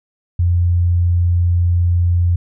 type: tone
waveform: sine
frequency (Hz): 87.31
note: F2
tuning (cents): 0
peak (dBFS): -11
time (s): 0.39-2.36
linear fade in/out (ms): 5
effects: none